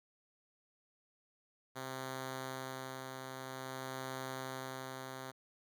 5% pulse tone with tremolo, 131.3 Hz, C3, 6 cents sharp, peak -29 dBFS, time 1.75-5.32 s, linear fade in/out 20 ms, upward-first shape sine, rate 0.51 Hz, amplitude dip 35%, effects none

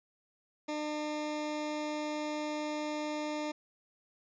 20% pulse tone, 301.5 Hz, D4, 46 cents sharp, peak -29 dBFS, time 0.68-3.52 s, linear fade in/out 10 ms, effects resampled to 16000 Hz

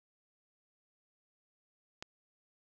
click, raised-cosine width 0.2 ms, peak -24 dBFS, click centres 2.025 s, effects none

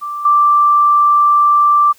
sine tone with level steps, 1174.7 Hz, D6, in tune, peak -20 / -7 dBFS, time 0.01-1.93 s, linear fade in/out 20 ms, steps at 0.25 s, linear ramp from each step 5 ms, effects white hiss -49 dBFS RMS until 1.98 s

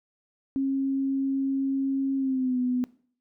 sine tone with pitch glide, 270.8 to 249.8 Hz, C#4 to B3, -40 to +20 cents, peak -23 dBFS, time 0.56-2.84 s, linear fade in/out 0 ms, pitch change -140 cents, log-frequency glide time 2.17-2.59 s, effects noise-tail reverb RT60 0.5 s tail -20 dB re dry

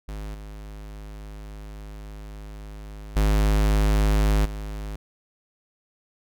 square tone with level steps, 51.8 Hz, G#1, 4 cents flat, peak -32 / -37 / -18 / -31 dBFS, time 0.08-4.96 s, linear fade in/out 5 ms, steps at 0.34 / 3.16 / 4.45 s, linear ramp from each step 5 ms, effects none

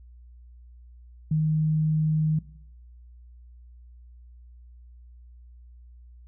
sine tone, 155.56 Hz, D#3, in tune, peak -20 dBFS, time 1.31-2.39 s, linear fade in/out 5 ms, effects noise-tail reverb RT60 0.7 s tail -19 dB re dry + added 60 Hz sine -46 dBFS peak until 6.27 s

